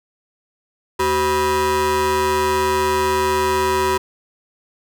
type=ring-modulated tone; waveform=40% pulse; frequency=300 Hz; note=D4; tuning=37 cents sharp; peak=-12 dBFS; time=0.99-3.98 s; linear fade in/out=10 ms; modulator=679 Hz; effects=none